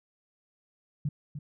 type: tone with echo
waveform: sine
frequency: 145.9 Hz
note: D3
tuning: 11 cents flat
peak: -26 dBFS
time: 1.05-1.09 s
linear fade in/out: 5 ms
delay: 300 ms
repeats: 1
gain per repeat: -9 dB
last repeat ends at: 1.39 s
effects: none